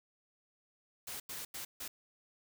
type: noise bursts at uneven times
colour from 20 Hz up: white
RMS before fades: -43 dBFS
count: 4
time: 1.07-1.2 / 1.29-1.45 / 1.54-1.65 / 1.8-1.88 s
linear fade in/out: 5 ms
effects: none